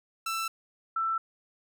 sawtooth / sine tone pair in turn, 1332 / 1332 Hz, E6 / E6, +18 / +18 cents, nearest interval unison, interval 0 cents, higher neither, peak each -26 dBFS, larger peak neither, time 0.26-0.48 / 0.96-1.18 s, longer neither, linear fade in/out 5 ms, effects none

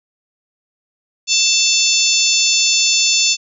harmonic tone, 885 Hz, A5, 10 cents sharp, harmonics 3 / 4 / 5 / 6 / 7 / 8, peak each -19 / -19 / -19 / -19 / -19 / -19 dBFS, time 1.27-3.37 s, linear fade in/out 50 ms, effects none

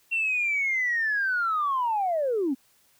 sine linear sweep, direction down, 2734 to 245.3 Hz, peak -22 dBFS, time 0.11-2.55 s, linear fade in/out 20 ms, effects tanh soft clip ceiling -18 dBFS + white hiss -63 dBFS RMS until 2.99 s

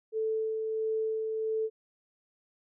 sine tone with tremolo, 440 Hz, A4, in tune, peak -27 dBFS, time 0.12-1.7 s, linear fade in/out 50 ms, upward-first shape sine, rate 1.5 Hz, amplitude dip 30%, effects none

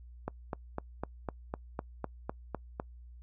click train, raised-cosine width 1 ms, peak -20 dBFS, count 11, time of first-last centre 0.28-2.799 s, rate 3.97 Hz, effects noise-tail reverb RT60 0.1 s tail -25 dB re dry + added 60 Hz sine -48 dBFS peak until 3.22 s

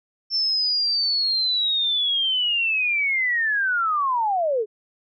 sine linear sweep, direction down, 5380 to 403.2 Hz, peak -19 dBFS, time 0.3-4.66 s, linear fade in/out 50 ms, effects none

